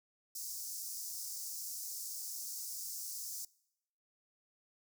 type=high-pass noise; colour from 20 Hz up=pink; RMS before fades=-43 dBFS; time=0.35-3.45 s; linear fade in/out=5 ms; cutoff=5100 Hz; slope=48 dB/octave; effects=noise-tail reverb RT60 0.8 s tail -23 dB re dry